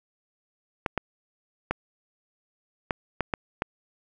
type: clicks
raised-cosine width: 0.5 ms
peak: -10 dBFS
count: 7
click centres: 0.862 / 0.977 / 1.71 / 2.908 / 3.207 / 3.338 / 3.621 s
effects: none